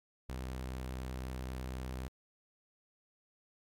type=tone with vibrato; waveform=sawtooth; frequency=63.9 Hz; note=C2; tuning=40 cents flat; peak=-35 dBFS; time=0.29-2.08 s; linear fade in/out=0 ms; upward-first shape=sine; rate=10 Hz; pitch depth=8 cents each way; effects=AAC 64 kbps